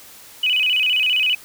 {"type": "tone with vibrato", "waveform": "sine", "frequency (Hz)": 2737, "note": "F7", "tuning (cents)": -36, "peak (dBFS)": -15, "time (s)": [0.43, 1.35], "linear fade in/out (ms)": 5, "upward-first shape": "square", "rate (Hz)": 15, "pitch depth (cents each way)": 140, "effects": ["white hiss -43 dBFS RMS until 1.44 s"]}